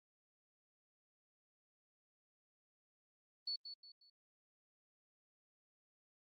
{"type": "tone with echo", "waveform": "sine", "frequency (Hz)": 4435, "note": "C#8", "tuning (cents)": 0, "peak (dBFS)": -38, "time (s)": [3.47, 3.56], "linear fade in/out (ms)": 5, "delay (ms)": 180, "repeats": 3, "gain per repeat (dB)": -9, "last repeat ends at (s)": 4.1, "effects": ["Opus 24 kbps"]}